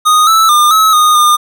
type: tone with pitch steps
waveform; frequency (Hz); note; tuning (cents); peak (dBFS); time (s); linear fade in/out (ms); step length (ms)
square; 1240 / 1314 / 1205 / 1290 / 1232 / 1211; D#6 / E6 / D6 / E6 / D#6 / D#6; -6 / -6 / +44 / -38 / -17 / -47; -6; 0.05-1.37; 20; 220
effects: none